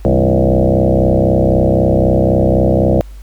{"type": "tone with frequency modulation", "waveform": "sine", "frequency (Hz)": 207.6, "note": "G#3", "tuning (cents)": 0, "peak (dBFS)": -8, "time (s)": [0.05, 3.01], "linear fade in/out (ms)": 0, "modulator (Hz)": 63.9, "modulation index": 6.7, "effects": ["added 50 Hz sine -29 dBFS peak until 3.22 s", "pink hiss -48 dBFS RMS until 3.22 s"]}